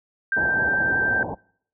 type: tone with vibrato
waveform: sine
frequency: 1568 Hz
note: G6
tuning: in tune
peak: -19 dBFS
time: 0.32-1.23 s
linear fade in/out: 2 ms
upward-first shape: square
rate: 11 Hz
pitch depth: 9 cents each way
type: low-pass noise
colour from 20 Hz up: white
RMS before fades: -30 dBFS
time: 0.36-1.35 s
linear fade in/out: 10 ms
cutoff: 940 Hz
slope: 96 dB/octave
effects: noise-tail reverb RT60 0.6 s tail -26 dB re dry + high-pass 60 Hz 12 dB/octave